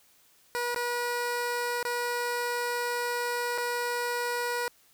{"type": "tone with dropouts", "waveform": "15% pulse", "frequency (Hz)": 483, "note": "B4", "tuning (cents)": -39, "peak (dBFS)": -22, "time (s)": [0.55, 4.68], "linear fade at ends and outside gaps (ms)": 0, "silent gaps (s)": [[0.745, 0.761], [1.828, 1.851], [3.578, 3.582]], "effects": ["white hiss -62 dBFS RMS until 4.93 s"]}